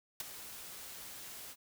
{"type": "noise with ADSR envelope", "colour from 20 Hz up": "white", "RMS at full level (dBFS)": -36, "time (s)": [0.2, 1.56], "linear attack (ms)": 3, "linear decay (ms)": 17, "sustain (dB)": -12, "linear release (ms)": 52, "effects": []}